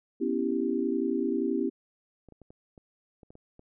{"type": "chord", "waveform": "sine", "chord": "C# half-diminished seventh", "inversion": "third", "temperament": "equal", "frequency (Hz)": [246.9, 277.2, 329.6, 392], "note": ["B3", "C#4", "E4", "G4"], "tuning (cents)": [0, 0, 0, 0], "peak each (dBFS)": -31, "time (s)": [0.2, 1.7], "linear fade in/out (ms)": 20}
{"type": "clicks", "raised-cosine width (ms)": 2, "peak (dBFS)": -37, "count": 9, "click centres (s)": [2.287, 2.323, 2.417, 2.505, 2.778, 3.232, 3.305, 3.354, 3.594]}
{"effects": []}